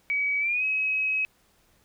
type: tone with pitch glide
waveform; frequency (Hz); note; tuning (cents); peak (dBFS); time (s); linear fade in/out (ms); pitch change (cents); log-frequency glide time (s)
sine; 2273 to 2551; C#7 to D#7; +43 to +43; -23; 0.1-1.25; 0; +200; 0.39-0.64
effects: pink hiss -64 dBFS RMS until 1.84 s